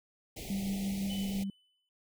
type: band-stop noise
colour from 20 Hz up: pink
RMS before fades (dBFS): -43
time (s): 0.36-1.44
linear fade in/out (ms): 10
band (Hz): 820 to 2000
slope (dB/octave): 96
type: tone with tremolo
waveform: sine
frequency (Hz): 196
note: G3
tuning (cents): 0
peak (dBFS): -30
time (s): 0.5-1.5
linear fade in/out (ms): 2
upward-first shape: sine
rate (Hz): 5.9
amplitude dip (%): 30
type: tone with exponential decay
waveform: triangle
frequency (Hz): 3005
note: F#7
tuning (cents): +26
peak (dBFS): -39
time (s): 1.1-1.89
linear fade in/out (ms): 1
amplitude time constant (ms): 170
effects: none